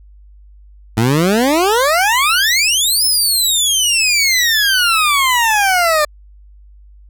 20% pulse exponential two-way sweep, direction up then down, 106.2 to 5274 to 589 Hz, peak -6 dBFS, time 0.97-6.05 s, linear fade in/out 5 ms, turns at 3.05 s, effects added 50 Hz sine -39 dBFS peak until 7.09 s

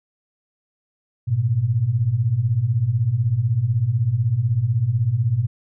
sine beating tone pair, 104.8 / 120.8 Hz, G#2 / B2, +16 / -38 cents, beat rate 16 Hz, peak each -22 / -18 dBFS, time 1.27-5.47 s, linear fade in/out 20 ms, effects none

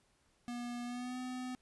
square tone with pitch glide, 241.2 to 253 Hz, B3 to B3, -41 to +42 cents, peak -40 dBFS, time 0.48-1.55 s, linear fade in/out 0 ms, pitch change +83 cents, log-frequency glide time 0.84-1.18 s, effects pink hiss -73 dBFS RMS until 1.61 s + resampled to 24000 Hz

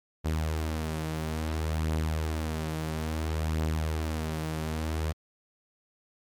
sawtooth beating tone pair, 78.2 / 78.79 Hz, D#2 / D#2, +9 / +22 cents, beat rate 0.59 Hz, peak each -31 / -25 dBFS, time 0.24-5.13 s, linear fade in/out 20 ms, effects MP3 96 kbps

